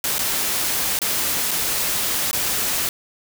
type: noise with dropouts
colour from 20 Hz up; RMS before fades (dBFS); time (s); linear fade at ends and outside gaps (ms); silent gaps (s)
white; -22; 0.04-2.89; 1; 0.183-0.191 / 0.99-1.017 / 1.51-1.514 / 2.312-2.33
effects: none